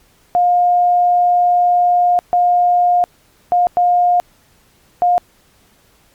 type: tone bursts at uneven times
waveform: sine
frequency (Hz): 710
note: F5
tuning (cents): +28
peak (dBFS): -9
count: 5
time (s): 0.35-2.19 / 2.33-3.04 / 3.52-3.67 / 3.77-4.2 / 5.02-5.18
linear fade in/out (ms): 0
effects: pink hiss -53 dBFS RMS until 6.14 s + MP3 96 kbps